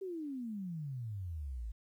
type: exponential sweep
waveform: sine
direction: down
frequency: 395.9 to 51.91 Hz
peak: -38 dBFS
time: 0.01-1.72 s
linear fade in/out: 10 ms
effects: 12-bit